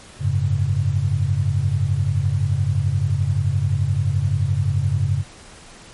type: chord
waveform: sine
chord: F# suspended second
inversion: none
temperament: just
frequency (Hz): 92.5 / 104.06 / 138.75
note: F#2 / G#2 / C#3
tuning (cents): 0 / +4 / +2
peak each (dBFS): -21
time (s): 0.19-5.24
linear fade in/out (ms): 50
effects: pink hiss -43 dBFS RMS until 5.93 s + MP3 48 kbps